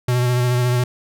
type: tone with vibrato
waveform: square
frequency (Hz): 123.6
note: B2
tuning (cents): +2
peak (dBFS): -16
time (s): 0.08-0.84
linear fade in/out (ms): 5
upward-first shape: sine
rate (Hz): 14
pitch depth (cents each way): 22
effects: none